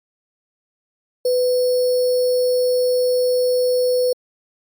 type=tone with sample-and-hold; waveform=sine; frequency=500 Hz; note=B4; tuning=21 cents sharp; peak=-14 dBFS; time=1.25-4.13 s; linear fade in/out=5 ms; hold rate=4900 Hz; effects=MP3 96 kbps